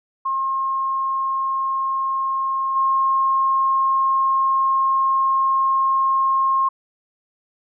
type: tone with level steps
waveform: sine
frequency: 1071 Hz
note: C6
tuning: 40 cents sharp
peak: -19 / -15 dBFS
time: 0.25-6.69 s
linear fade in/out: 10 ms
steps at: 2.75 s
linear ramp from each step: 20 ms
effects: none